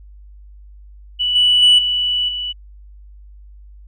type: tone with level steps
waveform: sine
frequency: 2959 Hz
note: F#7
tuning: 1 cent flat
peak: -15 / -9 / -5 / -15 / -21 dBFS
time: 1.19-2.53 s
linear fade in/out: 20 ms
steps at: 1.35 / 1.62 / 1.78 / 2.28 s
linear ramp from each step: 10 ms
effects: tanh soft clip ceiling -5 dBFS + added 50 Hz sine -38 dBFS peak until 3.87 s